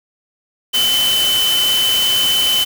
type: tone in noise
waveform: sine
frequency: 3039 Hz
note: F#7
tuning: 46 cents sharp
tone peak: -13 dBFS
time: 0.73-2.65 s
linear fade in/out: 20 ms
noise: white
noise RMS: -21 dBFS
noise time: 0.73-2.65 s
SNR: +5 dB
effects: none